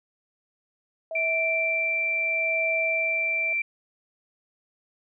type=tone with tremolo; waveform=sine; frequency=649 Hz; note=E5; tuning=27 cents flat; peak=-27 dBFS; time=1.11-3.53 s; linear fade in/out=2 ms; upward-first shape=sine; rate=0.77 Hz; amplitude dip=65%
type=tone; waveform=sine; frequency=2349 Hz; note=D7; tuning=in tune; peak=-23 dBFS; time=1.15-3.62 s; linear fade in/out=5 ms
effects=none